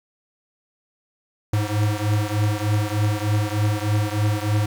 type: beating tone pair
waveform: square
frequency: 103.9 / 107.2 Hz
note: G#2 / A2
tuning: +1 / -45 cents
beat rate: 3.3 Hz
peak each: -22 / -24 dBFS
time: 1.53-4.66 s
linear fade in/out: 5 ms
effects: 9-bit